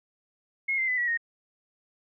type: tone with pitch steps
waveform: sine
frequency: 2162 / 2082 / 2006 / 1931.7 / 1860.5 Hz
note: C#7 / C7 / B6 / B6 / A#6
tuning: -44 / -9 / +26 / -39 / -4 cents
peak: -24 dBFS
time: 0.68-1.175 s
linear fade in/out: 10 ms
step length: 99 ms
effects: none